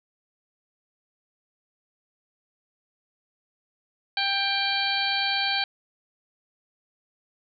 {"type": "harmonic tone with a mistuned harmonic", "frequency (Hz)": 791, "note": "G5", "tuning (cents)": 15, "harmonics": [1, 2, 3, 4, 5, 6], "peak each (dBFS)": [-30, -30, -30, -30, -30, -30], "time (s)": [4.17, 5.64], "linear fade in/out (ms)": 2, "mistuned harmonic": 6, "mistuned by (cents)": -100, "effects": []}